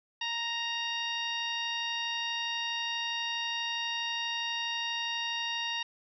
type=harmonic tone; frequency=932.3 Hz; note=A#5; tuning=in tune; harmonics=1 / 2 / 3 / 4 / 5 / 6; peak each=-39 / -38 / -35 / -37 / -46 / -45 dBFS; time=0.21-5.83 s; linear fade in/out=5 ms; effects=none